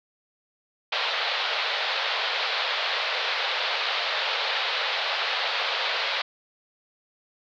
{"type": "band-pass noise", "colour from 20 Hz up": "white", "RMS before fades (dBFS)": -27, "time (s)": [0.92, 6.22], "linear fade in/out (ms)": 5, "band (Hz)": [470, 4300], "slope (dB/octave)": 48, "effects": []}